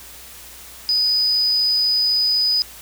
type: tone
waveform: sine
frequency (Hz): 4978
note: D#8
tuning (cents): 0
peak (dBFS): -15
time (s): 0.89-2.62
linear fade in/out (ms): 0
effects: added 60 Hz sine -49 dBFS peak until 2.81 s + white hiss -40 dBFS RMS until 2.81 s